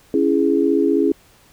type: chord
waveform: sine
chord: C# minor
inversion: none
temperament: just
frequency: 277.2 / 332.6 / 415.8 Hz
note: C#4 / E4 / G#4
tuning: 0 / +16 / +2 cents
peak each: -18 dBFS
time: 0.14-1.12 s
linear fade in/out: 2 ms
effects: pink hiss -52 dBFS RMS until 1.52 s